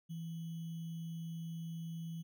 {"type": "tone with sample-and-hold", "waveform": "sine", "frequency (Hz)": 164.81, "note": "E3", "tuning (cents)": 0, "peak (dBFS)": -40, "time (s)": [0.09, 2.23], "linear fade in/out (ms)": 20, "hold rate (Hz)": 3150, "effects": []}